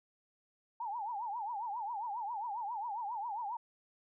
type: tone with vibrato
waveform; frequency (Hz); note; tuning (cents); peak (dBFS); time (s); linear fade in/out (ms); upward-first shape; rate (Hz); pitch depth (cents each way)
sine; 881; A5; +2; -36; 0.8-3.57; 5; triangle; 7.4; 220
effects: none